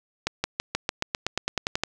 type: accelerating click train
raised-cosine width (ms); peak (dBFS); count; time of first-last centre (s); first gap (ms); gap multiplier
0.2; -7; 14; 0.27-1.836; 170; 0.94
effects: none